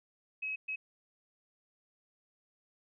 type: tone bursts at uneven times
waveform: sine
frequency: 2558 Hz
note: D#7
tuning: 47 cents sharp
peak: -34 dBFS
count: 2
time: 0.42-0.56 / 0.68-0.76 s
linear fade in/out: 10 ms
effects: none